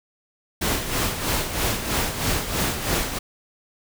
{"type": "noise with tremolo", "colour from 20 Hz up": "pink", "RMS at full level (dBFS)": -22, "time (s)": [0.61, 3.19], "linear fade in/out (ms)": 10, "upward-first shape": "sine", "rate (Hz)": 3.1, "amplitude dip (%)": 60, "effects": []}